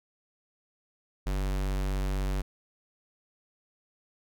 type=tone; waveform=square; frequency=48 Hz; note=G1; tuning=36 cents flat; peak=-28 dBFS; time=1.26-2.42 s; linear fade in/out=10 ms; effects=none